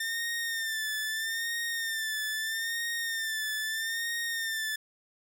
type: tone with vibrato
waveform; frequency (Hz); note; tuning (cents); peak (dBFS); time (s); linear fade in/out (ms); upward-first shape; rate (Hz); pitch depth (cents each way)
sawtooth; 1800; A6; +39; -27; 0-4.76; 5; sine; 0.78; 57
effects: none